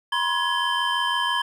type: tone cluster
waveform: triangle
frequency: 968 / 1054 / 1680 / 3107 Hz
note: B5 / C6 / G#6 / G7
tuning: -35 / +12 / +19 / -16 cents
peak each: -25 dBFS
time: 0.12-1.42 s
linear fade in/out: 5 ms
effects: none